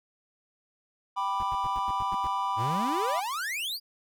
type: chord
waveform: triangle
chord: G major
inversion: none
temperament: equal with one note detuned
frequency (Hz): 784 / 987.8 / 1182.1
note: G5 / B5 / D6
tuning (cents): 0 / 0 / +11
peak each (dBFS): -32 / -27 / -31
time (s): 1.16-3.21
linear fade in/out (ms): 20
type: noise bursts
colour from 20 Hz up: brown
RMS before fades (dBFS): -39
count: 8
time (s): 1.4-2.269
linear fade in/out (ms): 0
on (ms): 29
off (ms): 91
type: exponential sweep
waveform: 45% pulse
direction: up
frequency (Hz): 98 to 4978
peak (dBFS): -30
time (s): 2.56-3.8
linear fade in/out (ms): 50
effects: none